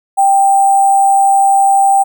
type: tone with sample-and-hold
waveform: sine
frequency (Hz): 786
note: G5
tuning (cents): +4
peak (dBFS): -6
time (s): 0.17-2.04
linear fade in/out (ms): 20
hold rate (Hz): 8820
effects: none